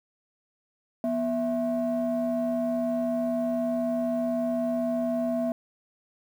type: ring-modulated tone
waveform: triangle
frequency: 207.7 Hz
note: G#3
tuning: in tune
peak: -19 dBFS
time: 1.04-5.52 s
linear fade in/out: 0 ms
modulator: 452 Hz
effects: tanh soft clip ceiling -15 dBFS + 9-bit